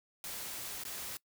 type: noise with dropouts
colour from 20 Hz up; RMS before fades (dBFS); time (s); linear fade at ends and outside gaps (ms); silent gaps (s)
white; -42; 0.24-1.17; 1; 0.836-0.851
effects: noise-tail reverb RT60 0.1 s tail -22 dB re dry